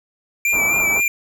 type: tone with vibrato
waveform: square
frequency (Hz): 2349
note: D7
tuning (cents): 0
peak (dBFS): -16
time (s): 0.45-1.08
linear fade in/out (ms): 2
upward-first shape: sine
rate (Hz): 3.9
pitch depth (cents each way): 37
type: low-pass noise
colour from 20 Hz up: white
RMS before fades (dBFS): -29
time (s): 0.52-1.01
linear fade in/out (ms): 20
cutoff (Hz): 1300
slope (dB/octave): 48
effects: none